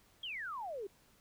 sine exponential sweep, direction down, 3342 to 375 Hz, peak -39 dBFS, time 0.23-0.87 s, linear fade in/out 5 ms, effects pink hiss -67 dBFS RMS until 1.2 s

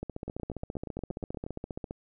two click trains, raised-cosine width 2 ms, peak -22 / -24 dBFS, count 29 / 11, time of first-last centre 0.03-1.909 / 0.28-1.465 s, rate 14.9 / 8.44 Hz, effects none

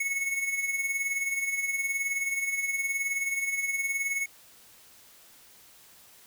square tone with tremolo, 2201 Hz, C#7, 13 cents flat, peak -26 dBFS, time 0-4.26 s, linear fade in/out 5 ms, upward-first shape sine, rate 19 Hz, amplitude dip 55%, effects white hiss -55 dBFS RMS until 6.26 s

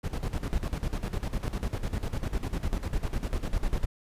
brown noise with tremolo, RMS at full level -28 dBFS, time 0.03-3.86 s, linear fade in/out 20 ms, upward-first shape square, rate 10 Hz, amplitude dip 75%, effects resampled to 32000 Hz

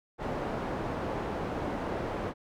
white low-pass noise, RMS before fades -34 dBFS, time 0.18-2.34 s, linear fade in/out 50 ms, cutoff 720 Hz, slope 12 dB/octave, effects none

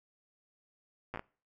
slowing click train, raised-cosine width 0.5 ms, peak -24 dBFS, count 5, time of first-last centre 1.14-1.194 s, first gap 8 ms, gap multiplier 1.36, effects noise-tail reverb RT60 0.4 s tail -23 dB re dry

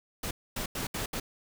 pink noise bursts at uneven times, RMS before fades -34 dBFS, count 5, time 0.23-0.31 / 0.56-0.66 / 0.75-0.87 / 0.94-1.06 / 1.13-1.2 s, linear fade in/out 5 ms, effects none

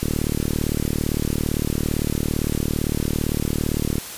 click train, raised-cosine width 3 ms, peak -9 dBFS, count 150, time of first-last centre 0.03-3.982 s, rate 37.7 Hz, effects white hiss -34 dBFS RMS until 4.17 s + resampled to 32000 Hz

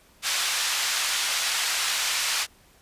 white band-pass noise, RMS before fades -26 dBFS, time 0.22-2.47 s, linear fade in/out 50 ms, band 1100 to 6200 Hz, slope 12 dB/octave, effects pink hiss -57 dBFS RMS until 2.81 s + resampled to 32000 Hz

